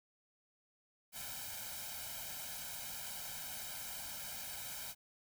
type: noise with comb filter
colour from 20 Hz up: white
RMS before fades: -45 dBFS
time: 1.12-4.95 s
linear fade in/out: 50 ms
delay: 1.3 ms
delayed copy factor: +1
effects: none